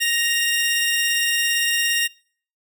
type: tone pair together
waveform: sawtooth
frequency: 1868.5 / 2794 Hz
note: A#6 / F7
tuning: +4 / 0 cents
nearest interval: perfect fifth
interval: 696 cents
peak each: -18 dBFS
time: 0-2.08 s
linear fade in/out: 20 ms
effects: noise-tail reverb RT60 0.5 s tail -24 dB re dry